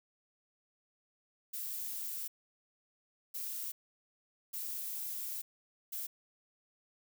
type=noise bursts at uneven times; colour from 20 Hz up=violet; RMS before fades=-40 dBFS; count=4; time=1.53-2.28 / 3.34-3.72 / 4.53-5.42 / 5.92-6.07 s; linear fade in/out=10 ms; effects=none